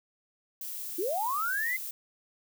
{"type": "noise", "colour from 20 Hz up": "violet", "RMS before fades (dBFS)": -38, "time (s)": [0.61, 1.91], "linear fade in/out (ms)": 2}
{"type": "linear sweep", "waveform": "sine", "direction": "up", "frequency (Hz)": [311.1, 2096], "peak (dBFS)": -28, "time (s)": [0.98, 1.77], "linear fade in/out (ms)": 10}
{"effects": []}